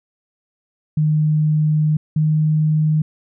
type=tone pair in turn; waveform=sine; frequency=153.3 / 154.54 Hz; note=D#3 / D#3; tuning=-25 / -11 cents; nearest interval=unison; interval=14 cents; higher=second; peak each=-13 dBFS; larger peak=neither; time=0.97-1.97 / 2.16-3.02 s; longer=first; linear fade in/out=5 ms; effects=none